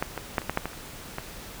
clicks, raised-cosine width 0.5 ms, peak -10 / -16 / -8 / -24 / -11 / -8 / -15 / -27 / -15 dBFS, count 9, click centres 0.025 / 0.177 / 0.382 / 0.418 / 0.496 / 0.574 / 0.656 / 0.733 / 1.184 s, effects pink hiss -42 dBFS RMS until 1.6 s

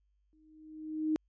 sine tone with exponential growth, 311.1 Hz, D#4, in tune, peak -25 dBFS, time 0.33-1.16 s, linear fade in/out 0 ms, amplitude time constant 180 ms, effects added 50 Hz sine -70 dBFS peak until 1.28 s + resampled to 16000 Hz

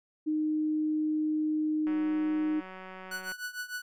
sine tone, 308 Hz, D#4, 17 cents flat, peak -26 dBFS, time 0.26-2.61 s, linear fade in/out 20 ms
click train, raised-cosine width 0.5 ms, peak -30 dBFS, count 272, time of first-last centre 1.87-3.319 s, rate 187 Hz
45% pulse tone with tremolo, 1480 Hz, F#6, in tune, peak -32 dBFS, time 3.11-3.82 s, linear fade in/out 5 ms, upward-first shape triangle, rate 6.6 Hz, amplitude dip 90%
effects none

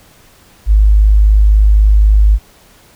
sine tone, 51.91 Hz, G#1, in tune, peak -4 dBFS, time 0.66-2.39 s, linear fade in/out 50 ms, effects pink hiss -45 dBFS RMS until 2.95 s

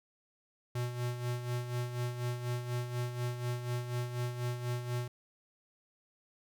square tone with tremolo, 122.2 Hz, B2, 18 cents flat, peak -32 dBFS, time 0.75-5.08 s, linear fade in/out 5 ms, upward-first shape sine, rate 4.1 Hz, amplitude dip 60%, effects none

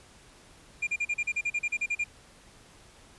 triangle tone bursts, 2400 Hz, D7, 37 cents sharp, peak -24 dBFS, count 14, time 0.82-2.042 s, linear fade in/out 10 ms, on 52 ms, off 38 ms, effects pink hiss -55 dBFS RMS until 3.18 s + resampled to 24000 Hz

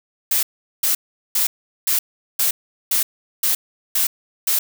blue noise bursts, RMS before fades -18 dBFS, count 9, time 0.31-4.59 s, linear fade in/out 5 ms, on 120 ms, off 400 ms, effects none

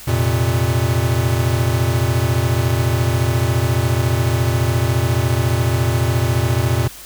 square chord, F suspended fourth, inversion none, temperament equal, 87.31 / 116.54 / 130.81 Hz, F2 / Bb2 / C3, 0 / 0 / 0 cents, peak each -21 / -18 / -22 dBFS, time 0.07-6.88 s, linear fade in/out 10 ms, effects added 50 Hz sine -46 dBFS peak until 7.05 s + white hiss -37 dBFS RMS until 7.05 s

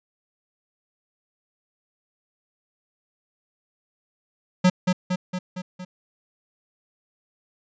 square tone with echo, 182.4 Hz, F#3, 24 cents flat, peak -14 dBFS, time 4.64-4.7 s, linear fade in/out 10 ms, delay 230 ms, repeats 5, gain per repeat -4 dB, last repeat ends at 5.85 s, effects resampled to 16000 Hz

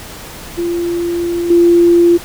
sine tone with level steps, 344.3 Hz, F4, 25 cents flat, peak -14 / -5 dBFS, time 0.57-2.18 s, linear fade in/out 20 ms, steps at 1.5 s, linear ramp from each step 5 ms, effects pink hiss -31 dBFS RMS until 2.24 s

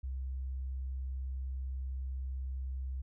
sine tone, 65.41 Hz, C2, in tune, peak -35 dBFS, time 0.03-3.02 s, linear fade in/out 10 ms, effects none

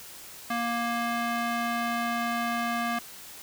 square tone with band-pass filter, 235.1 Hz, A#3, 15 cents sharp, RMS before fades -29 dBFS, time 0.5-2.99 s, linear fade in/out 5 ms, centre 1400 Hz, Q 0.83, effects white hiss -45 dBFS RMS until 3.42 s

